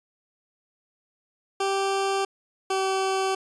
20% pulse tone pair in turn, 390.7 / 383.3 Hz, G4 / G4, -6 / -39 cents, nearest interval unison, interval 33 cents, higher first, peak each -18 dBFS, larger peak neither, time 1.6-2.25 / 2.7-3.35 s, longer neither, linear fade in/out 5 ms, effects resampled to 22050 Hz

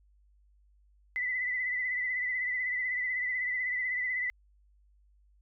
sine tone with vibrato, 2000 Hz, B6, 21 cents sharp, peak -29 dBFS, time 1.16-4.3 s, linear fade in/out 0 ms, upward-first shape sine, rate 16 Hz, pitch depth 43 cents each way, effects added 50 Hz sine -61 dBFS peak until 5.41 s

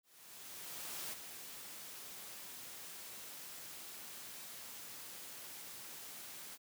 white noise with ADSR envelope, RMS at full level -43 dBFS, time 0.03-6.58 s, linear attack 1100 ms, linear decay 7 ms, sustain -7 dB, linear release 41 ms, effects high-pass 100 Hz 12 dB/octave

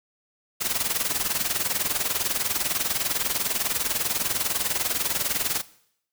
white noise with tremolo, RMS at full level -23 dBFS, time 0.6-5.62 s, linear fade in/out 20 ms, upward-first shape sine, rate 20 Hz, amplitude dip 75%, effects noise-tail reverb RT60 0.7 s tail -19 dB re dry

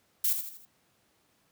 violet noise with echo, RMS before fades -26 dBFS, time 0.24-0.33 s, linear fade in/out 5 ms, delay 81 ms, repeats 4, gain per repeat -7 dB, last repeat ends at 0.654 s, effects pink hiss -69 dBFS RMS until 1.51 s + high-pass 100 Hz 12 dB/octave

